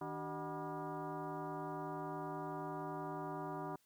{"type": "tone with frequency modulation", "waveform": "sine", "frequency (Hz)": 293.7, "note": "D4", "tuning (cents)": 0, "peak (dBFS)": -40, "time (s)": [0.01, 3.76], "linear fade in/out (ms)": 5, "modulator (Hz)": 226, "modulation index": 3.9, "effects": ["white hiss -74 dBFS RMS until 3.85 s"]}